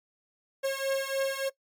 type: beating tone pair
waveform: 45% pulse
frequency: 540 / 543.4 Hz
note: C#5 / C#5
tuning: -45 / -35 cents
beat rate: 3.4 Hz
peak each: -30 / -30 dBFS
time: 0.63-1.5 s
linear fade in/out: 20 ms
effects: noise-tail reverb RT60 0.1 s tail -20 dB re dry + MP3 96 kbps